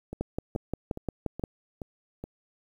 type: two click trains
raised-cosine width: 2 ms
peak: -16 / -23 dBFS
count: 8 / 6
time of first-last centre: 0.21-1.438 / 0.13-2.24 s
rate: 5.7 / 2.37 Hz
effects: 9-bit